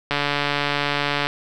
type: click train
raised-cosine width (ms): 0.3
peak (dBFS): -5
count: 168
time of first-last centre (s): 0.11-1.27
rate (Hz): 144
effects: none